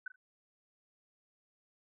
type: tone with echo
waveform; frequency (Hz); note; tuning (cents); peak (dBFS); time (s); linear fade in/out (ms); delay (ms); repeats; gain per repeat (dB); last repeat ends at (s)
sine; 1512; F#6; +37; -37; 0.06-0.08; 5; 40; 2; -13; 0.16
effects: none